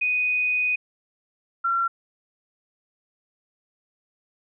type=tone pair in turn; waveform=sine; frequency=2489 / 1365 Hz; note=D#7 / F6; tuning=0 / -40 cents; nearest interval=minor seventh; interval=1040 cents; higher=first; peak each=-20 dBFS; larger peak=neither; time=0.01-0.76 / 1.64-1.88 s; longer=first; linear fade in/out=10 ms; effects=none